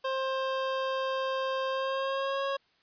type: tone with pitch glide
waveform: 25% pulse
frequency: 529 to 549.2 Hz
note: C5 to C#5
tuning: +19 to -16 cents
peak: -25 dBFS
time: 0.04-2.57 s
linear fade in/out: 10 ms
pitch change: +65 cents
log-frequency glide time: 1.69-2.44 s
effects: white hiss -68 dBFS RMS until 2.82 s + resampled to 11025 Hz